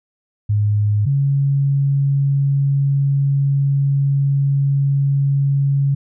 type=tone pair in turn; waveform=sine; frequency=104.3 / 139.22 Hz; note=G#2 / C#3; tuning=+8 / +8 cents; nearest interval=perfect fourth; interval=500 cents; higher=second; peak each=-13 dBFS; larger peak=neither; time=0.49-1.06 / 1.06-5.95 s; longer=second; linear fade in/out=10 ms; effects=none